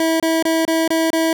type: tone bursts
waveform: 25% pulse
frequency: 324.8 Hz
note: E4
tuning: 26 cents flat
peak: -11 dBFS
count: 6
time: 0-1.33 s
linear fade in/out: 2 ms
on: 200 ms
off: 26 ms
effects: none